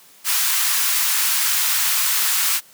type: high-pass noise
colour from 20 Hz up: white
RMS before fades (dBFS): -19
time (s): 0.24-2.61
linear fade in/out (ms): 50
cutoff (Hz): 990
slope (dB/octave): 24
effects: white hiss -49 dBFS RMS until 2.73 s + high-pass 100 Hz 12 dB/octave